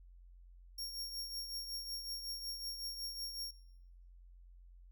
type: tone with tremolo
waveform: sawtooth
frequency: 5540 Hz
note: F8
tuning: 15 cents flat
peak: -36 dBFS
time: 0.78-3.51 s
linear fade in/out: 5 ms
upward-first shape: triangle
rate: 5.4 Hz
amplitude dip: 65%
effects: noise-tail reverb RT60 0.9 s tail -22 dB re dry + added 44 Hz sine -55 dBFS peak until 4.91 s